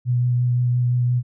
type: tone with vibrato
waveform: sine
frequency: 123 Hz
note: B2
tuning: 7 cents flat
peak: -16 dBFS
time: 0.05-1.23 s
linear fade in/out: 50 ms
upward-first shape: triangle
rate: 5.8 Hz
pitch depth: 16 cents each way
effects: none